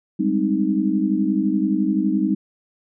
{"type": "chord", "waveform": "sine", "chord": "Ab major seventh", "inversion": "third", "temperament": "equal", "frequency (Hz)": [196, 207.7, 261.6, 311.1], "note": ["G3", "Ab3", "C4", "Eb4"], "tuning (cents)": [0, 0, 0, 0], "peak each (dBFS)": [-22, -24, -24, -21], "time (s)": [0.19, 2.35], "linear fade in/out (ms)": 10, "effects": []}